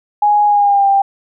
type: tone with pitch glide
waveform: sine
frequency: 830.6 to 790.8 Hz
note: G#5 to G5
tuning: 0 to +15 cents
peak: -8 dBFS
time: 0.22-1.02 s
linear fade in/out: 5 ms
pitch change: -85 cents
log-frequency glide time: 0.46-0.88 s
effects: none